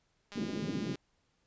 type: click train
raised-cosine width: 0.2 ms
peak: -30 dBFS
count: 130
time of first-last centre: 0.32-0.955 s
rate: 203 Hz
type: band-pass noise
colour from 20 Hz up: pink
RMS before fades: -36 dBFS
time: 0.35-0.96 s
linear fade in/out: 20 ms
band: 160 to 370 Hz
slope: 24 dB/octave
effects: pink hiss -75 dBFS RMS until 1.46 s + resampled to 16000 Hz